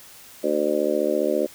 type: harmonic tone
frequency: 74.8 Hz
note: D2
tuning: 32 cents sharp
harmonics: 3 / 4 / 5 / 6 / 7 / 8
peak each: -31 / -27 / -25 / -31 / -25 / -25 dBFS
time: 0.43-1.47 s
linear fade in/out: 20 ms
effects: white hiss -46 dBFS RMS until 1.54 s